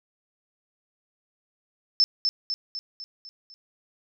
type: tone with echo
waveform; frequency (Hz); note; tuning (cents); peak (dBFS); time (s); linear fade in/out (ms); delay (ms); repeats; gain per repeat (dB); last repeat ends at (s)
sine; 5274; E8; 0; -15; 2-2.04; 0; 250; 6; -5; 3.54
effects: none